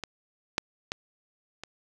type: clicks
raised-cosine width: 0.2 ms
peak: -17 / -7 / -13 / -21 dBFS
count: 4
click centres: 0.037 / 0.581 / 0.919 / 1.636 s
effects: none